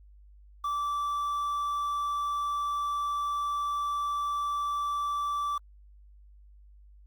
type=tone with quantisation; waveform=triangle; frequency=1163 Hz; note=D6; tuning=17 cents flat; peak=-26 dBFS; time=0.64-5.58 s; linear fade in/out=5 ms; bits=9; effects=added 50 Hz sine -51 dBFS peak until 7.06 s + Opus 48 kbps